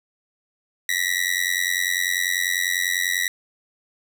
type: tone with amplitude modulation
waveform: sawtooth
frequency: 1931 Hz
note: B6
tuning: 39 cents flat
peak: -13 dBFS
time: 0.89-3.28 s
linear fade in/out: 2 ms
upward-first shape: sine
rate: 90.1 Hz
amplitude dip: 100%
effects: none